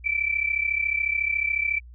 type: tone pair together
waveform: sine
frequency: 2310 / 2344 Hz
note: D7 / D7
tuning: -29 / -4 cents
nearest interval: unison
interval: 25 cents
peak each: -25 dBFS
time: 0.04-1.8 s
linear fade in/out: 20 ms
effects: added 60 Hz sine -42 dBFS peak until 1.94 s